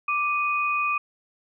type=tone pair together; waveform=sine; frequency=1176.6 / 2489 Hz; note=D6 / D#7; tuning=+3 / 0 cents; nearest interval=octave + minor second; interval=1297 cents; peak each=-24 / -25 dBFS; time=0.08-0.98 s; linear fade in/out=5 ms; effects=none